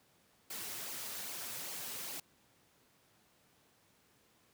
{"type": "noise with flanger", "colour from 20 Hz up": "white", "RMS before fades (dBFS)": -43, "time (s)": [0.5, 2.2], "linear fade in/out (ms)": 5, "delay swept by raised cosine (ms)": [0.54, 6.34], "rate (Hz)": 2.5, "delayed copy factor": -0.6, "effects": ["pink hiss -69 dBFS RMS until 4.53 s", "high-pass 100 Hz 12 dB/octave"]}